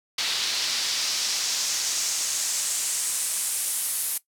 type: noise with band-pass filter sweep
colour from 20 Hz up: pink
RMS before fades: -27 dBFS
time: 0.18-4.18 s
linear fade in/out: 5 ms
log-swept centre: 4000 to 11000 Hz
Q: 1.9
effects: noise-tail reverb RT60 0.1 s tail -17 dB re dry